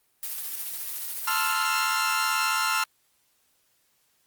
blue noise with tremolo, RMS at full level -32 dBFS, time 0.23-1.52 s, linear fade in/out 0 ms, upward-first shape sine, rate 14 Hz, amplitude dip 30%
sawtooth chord, F major seventh, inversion first, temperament equal, 880 / 1046.5 / 1318.5 / 1396.9 Hz, A5 / C6 / E6 / F6, 0 / 0 / 0 / 0 cents, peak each -28 / -27 / -25 / -23 dBFS, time 1.27-2.84 s, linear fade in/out 5 ms
effects white hiss -68 dBFS RMS until 4.26 s + Opus 32 kbps

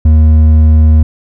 sine tone with hard clipping, 77.78 Hz, D#2, in tune, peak -4 dBFS, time 0.05-1.03 s, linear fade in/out 5 ms, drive 5 dB, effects none

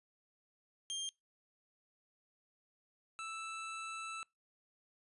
25% pulse tone pair in turn, 3193 / 1320.2 Hz, G7 / E6, +31 / +2 cents, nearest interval octave + minor third, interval 1529 cents, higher first, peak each -34 / -38 dBFS, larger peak first, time 0.9-1.09 / 3.19-4.23 s, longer second, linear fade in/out 0 ms, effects noise-tail reverb RT60 0.2 s tail -25 dB re dry + resampled to 24000 Hz

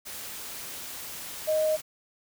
sine tone in noise, 622.3 Hz, D#5, in tune, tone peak -22 dBFS, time 1.47-1.77 s, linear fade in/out 20 ms, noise white, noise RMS -39 dBFS, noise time 0.05-1.82 s, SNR +14 dB, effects none

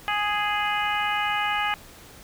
harmonic tone with a mistuned harmonic, 415.3 Hz, G#4, in tune, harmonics 2 / 3 / 4 / 5 / 6 / 7, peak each -27 / -29 / -30 / -31 / -32 / -32 dBFS, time 0.08-1.74 s, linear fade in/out 0 ms, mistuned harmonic 7, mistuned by +17 cents, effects pink hiss -47 dBFS RMS until 2.23 s

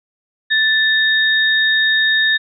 sine tone pair together, 1760 / 3716 Hz, A6 / A#7, 0 / -6 cents, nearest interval octave + minor second, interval 1294 cents, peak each -13 / -17 dBFS, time 0.5-2.38 s, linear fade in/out 20 ms, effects none

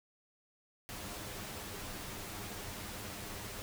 pink noise with comb filter, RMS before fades -44 dBFS, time 0.89-3.62 s, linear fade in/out 0 ms, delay 9.8 ms, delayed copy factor +0.5, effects none

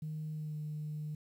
sine tone with pitch glide, 154.8 to 151.7 Hz, D#3 to D#3, -9 to -44 cents, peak -36 dBFS, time 0.02-1.15 s, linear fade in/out 5 ms, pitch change -35 cents, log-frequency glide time 0.32-0.56 s, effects tanh soft clip ceiling -33 dBFS + 11-bit

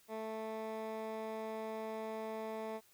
15% pulse tone with band-pass filter, 220 Hz, A3, in tune, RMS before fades -42 dBFS, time 0.08-2.81 s, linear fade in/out 50 ms, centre 640 Hz, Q 0.63, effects white hiss -67 dBFS RMS until 2.93 s

